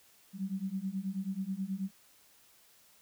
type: beating tone pair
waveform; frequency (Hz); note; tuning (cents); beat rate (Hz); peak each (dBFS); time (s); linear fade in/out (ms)
sine; 187.1 / 196.4; F#3 / G3; +20 / +4; 9.3; -37 / -36; 0.33-1.91; 50
effects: white hiss -63 dBFS RMS until 3.01 s